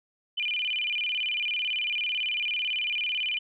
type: tone with vibrato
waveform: sine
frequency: 2700 Hz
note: E7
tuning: 41 cents sharp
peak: -26 dBFS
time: 0.37-3.39 s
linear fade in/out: 10 ms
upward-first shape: square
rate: 18 Hz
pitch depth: 200 cents each way
effects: none